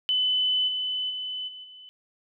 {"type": "tone with level steps", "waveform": "sine", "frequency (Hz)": 3013, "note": "F#7", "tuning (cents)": 31, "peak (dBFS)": [-21, -26, -30, -39, -44], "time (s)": [0.09, 1.89], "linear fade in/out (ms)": 0, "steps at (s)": [0.67, 1.09, 1.47, 1.63], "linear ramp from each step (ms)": 20, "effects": []}